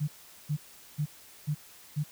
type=tone bursts; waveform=sine; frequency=149.1 Hz; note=D3; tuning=27 cents sharp; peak=-26 dBFS; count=5; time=0-2.04 s; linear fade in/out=20 ms; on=80 ms; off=410 ms; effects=white hiss -53 dBFS RMS until 2.11 s